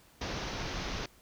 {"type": "low-pass noise", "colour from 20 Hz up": "pink", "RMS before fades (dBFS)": -37, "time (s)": [0.21, 1.06], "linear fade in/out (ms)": 5, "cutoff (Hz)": 6300, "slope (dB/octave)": 96, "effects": ["pink hiss -61 dBFS RMS until 1.21 s"]}